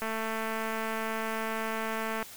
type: click train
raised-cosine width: 0.5 ms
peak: -19 dBFS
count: 491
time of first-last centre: 0.02-2.227 s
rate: 222 Hz
effects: white hiss -47 dBFS RMS until 2.36 s